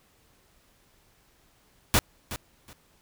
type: noise with echo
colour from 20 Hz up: pink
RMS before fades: -20 dBFS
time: 1.94-1.99 s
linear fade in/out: 0 ms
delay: 370 ms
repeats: 2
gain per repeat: -14 dB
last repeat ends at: 2.73 s
effects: pink hiss -63 dBFS RMS until 3.01 s